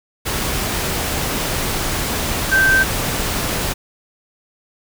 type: tone in noise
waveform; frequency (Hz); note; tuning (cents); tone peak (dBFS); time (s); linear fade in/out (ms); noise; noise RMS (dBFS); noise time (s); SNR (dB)
sine; 1558; G6; -11; -11; 2.51-2.84; 20; pink; -21; 0.25-3.74; +7
effects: none